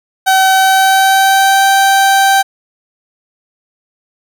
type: tone with pitch glide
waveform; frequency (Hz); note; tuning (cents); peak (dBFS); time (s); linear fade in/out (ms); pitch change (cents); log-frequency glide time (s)
30% pulse; 763 to 780.4; G5 to G5; -47 to -8; -4; 0.26-2.43; 20; +39; 0.51-1.65
effects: none